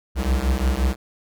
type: beating tone pair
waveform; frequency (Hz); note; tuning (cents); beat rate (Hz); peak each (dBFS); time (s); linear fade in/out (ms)
square; 61.74 / 67.44; B1 / C#2; 0 / -47; 5.7; -22 / -22; 0.15-0.96; 50
effects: none